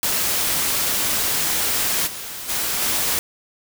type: noise with level steps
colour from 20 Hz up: white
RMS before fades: -21 / -32 / -23 / -21 dBFS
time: 0.03-3.19 s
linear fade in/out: 0 ms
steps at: 2.06 / 2.48 / 2.8 s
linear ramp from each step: 20 ms
effects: none